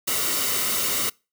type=noise with comb filter; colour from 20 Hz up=white; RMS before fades=-24 dBFS; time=0.07-1.1 s; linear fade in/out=10 ms; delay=1.2 ms; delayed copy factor=-0.55; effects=noise-tail reverb RT60 0.3 s tail -26 dB re dry